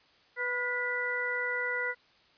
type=harmonic tone with a mistuned harmonic; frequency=493.9 Hz; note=B4; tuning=in tune; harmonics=1 / 2 / 3 / 4; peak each=-37 / -41 / -34 / -32 dBFS; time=0.36-1.95 s; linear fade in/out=50 ms; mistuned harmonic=3; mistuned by=-44 cents; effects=white hiss -63 dBFS RMS until 2.37 s + resampled to 11025 Hz